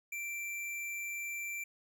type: tone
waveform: square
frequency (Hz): 2349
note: D7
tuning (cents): 0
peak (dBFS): -38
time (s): 0.12-1.64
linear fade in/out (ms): 5
effects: none